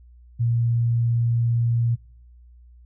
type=tone; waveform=sine; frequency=117.5 Hz; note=A#2; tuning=14 cents sharp; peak=-18 dBFS; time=0.39-1.96 s; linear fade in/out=20 ms; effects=noise-tail reverb RT60 0.6 s tail -24 dB re dry + added 60 Hz sine -46 dBFS peak until 2.85 s